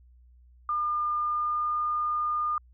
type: tone with pitch glide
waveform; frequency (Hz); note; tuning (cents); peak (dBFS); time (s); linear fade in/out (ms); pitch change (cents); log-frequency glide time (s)
sine; 1206 to 1214.4; D6 to D#6; +46 to -42; -25; 0.69-2.58; 2; +12; 1.17-1.78
effects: added 61 Hz sine -53 dBFS peak until 2.73 s